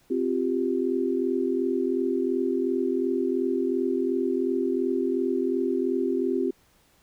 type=chord; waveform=sine; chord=C suspended fourth; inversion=none; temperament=equal; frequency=261.6 / 349.2 / 392 Hz; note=C4 / F4 / G4; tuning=0 / 0 / 0 cents; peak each=-27 dBFS; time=0.1-6.51 s; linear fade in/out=10 ms; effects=pink hiss -62 dBFS RMS until 7.02 s